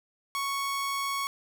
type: tone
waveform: sawtooth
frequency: 1108.7 Hz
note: C#6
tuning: in tune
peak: -25 dBFS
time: 0.35-1.27 s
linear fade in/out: 0 ms
effects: none